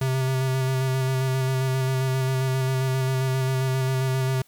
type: tone with vibrato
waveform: square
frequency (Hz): 131.3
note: C3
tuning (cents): +6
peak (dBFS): -22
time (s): 0.01-4.42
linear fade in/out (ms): 5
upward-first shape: square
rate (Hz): 7.5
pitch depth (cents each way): 16
effects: white hiss -60 dBFS RMS until 4.47 s